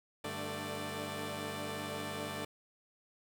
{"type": "tone cluster", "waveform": "10% pulse", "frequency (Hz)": [97.6, 148.9, 221.3, 589], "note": ["G2", "D3", "A3", "D5"], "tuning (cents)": [-7, 24, 10, 5], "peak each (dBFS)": [-36, -36, -35, -35], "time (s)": [0.24, 2.45], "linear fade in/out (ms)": 5, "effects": []}